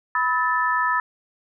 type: tone cluster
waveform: sine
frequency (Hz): 989 / 1287 / 1759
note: B5 / E6 / A6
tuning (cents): +2 / -42 / -1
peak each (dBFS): -23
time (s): 0.15-1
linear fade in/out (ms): 2
effects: none